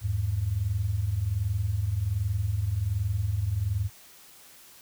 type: tone pair together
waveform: sine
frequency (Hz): 82.41 / 103.71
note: E2 / G#2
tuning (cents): 0 / -2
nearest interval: major third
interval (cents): 398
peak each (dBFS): -30 / -26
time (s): 0.01-3.9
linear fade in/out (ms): 50
effects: white hiss -52 dBFS RMS until 4.81 s